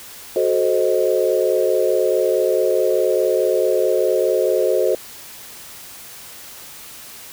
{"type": "chord", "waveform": "sine", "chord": "F# diminished seventh", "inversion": "none", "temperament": "equal with one note detuned", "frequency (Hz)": [370, 434.7, 523.3, 622.3], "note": ["F#4", "A4", "C5", "Eb5"], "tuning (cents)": [0, -21, 0, 0], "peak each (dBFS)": [-20, -20, -19, -22], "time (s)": [0.36, 4.95], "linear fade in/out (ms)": 2, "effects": ["white hiss -38 dBFS RMS until 7.32 s"]}